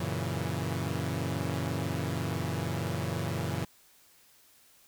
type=chord; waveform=sawtooth; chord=F# dominant seventh; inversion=none; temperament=equal; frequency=92.5 / 116.54 / 138.59 / 164.81 Hz; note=F#2 / A#2 / C#3 / E3; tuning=0 / 0 / 0 / 0 cents; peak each=-32 dBFS; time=0-3.65 s; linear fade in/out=5 ms; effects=white hiss -61 dBFS RMS until 4.87 s